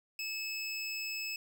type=tone; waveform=25% pulse; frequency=2600 Hz; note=E7; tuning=24 cents flat; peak=-32 dBFS; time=0.19-1.36 s; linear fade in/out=2 ms; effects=none